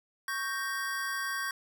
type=chord; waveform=square; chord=G diminished; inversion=second; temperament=equal; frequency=1108.7 / 1568 / 1864.7 Hz; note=Db6 / G6 / Bb6; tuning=0 / 0 / 0 cents; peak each=-38 / -35 / -39 dBFS; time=0.28-1.51 s; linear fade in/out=2 ms; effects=none